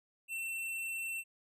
square tone, 2695 Hz, E7, 38 cents sharp, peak -37 dBFS, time 0.28-1.24 s, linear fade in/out 50 ms, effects resampled to 32000 Hz

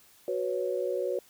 sine chord, F# suspended fourth, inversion none, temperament equal, 370 / 493.9 / 554.4 Hz, F#4 / B4 / C#5, 0 / 0 / 0 cents, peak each -32 dBFS, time 0.28-1.19 s, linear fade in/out 2 ms, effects white hiss -59 dBFS RMS until 1.29 s

